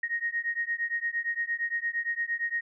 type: beating tone pair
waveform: sine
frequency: 1864.7 / 1873.4 Hz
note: A#6 / A#6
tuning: 0 / +8 cents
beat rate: 8.7 Hz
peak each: -31 dBFS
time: 0.03-2.61 s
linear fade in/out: 5 ms
effects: none